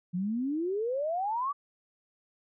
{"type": "exponential sweep", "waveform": "sine", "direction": "up", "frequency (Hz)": [171.1, 1174.7], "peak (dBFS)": -28, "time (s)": [0.13, 1.53], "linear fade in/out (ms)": 20, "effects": []}